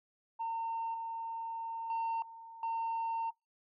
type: tone with level steps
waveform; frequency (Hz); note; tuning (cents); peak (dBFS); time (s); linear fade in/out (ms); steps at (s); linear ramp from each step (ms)
sine; 911; A#5; -40; -32 / -36 / -29 / -47 / -30; 0.39-3.31; 20; 0.94 / 1.9 / 2.22 / 2.63; 2
effects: noise-tail reverb RT60 0.2 s tail -25 dB re dry + tanh soft clip ceiling -31 dBFS